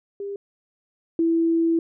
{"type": "tone pair in turn", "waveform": "sine", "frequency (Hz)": [400.5, 330.9], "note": ["G4", "E4"], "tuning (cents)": [37, 7], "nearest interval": "minor third", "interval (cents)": 330, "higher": "first", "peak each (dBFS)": [-28, -17], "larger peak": "second", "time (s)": [[0.2, 0.36], [1.19, 1.79]], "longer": "second", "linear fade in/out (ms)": 2, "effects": []}